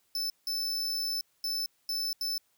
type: tone bursts at uneven times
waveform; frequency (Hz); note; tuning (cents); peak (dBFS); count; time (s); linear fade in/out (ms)
45% pulse; 5274; E8; 0; -30; 5; 0.15-0.3 / 0.47-1.21 / 1.44-1.66 / 1.89-2.13 / 2.21-2.38; 2
effects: white hiss -71 dBFS RMS until 2.57 s